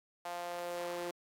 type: tone with high-pass filter sweep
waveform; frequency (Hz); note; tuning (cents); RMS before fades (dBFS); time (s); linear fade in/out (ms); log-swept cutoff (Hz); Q
sawtooth; 174.61; F3; 0; -40; 0.25-1.11; 5; 730 to 410; 3.1
effects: AAC 48 kbps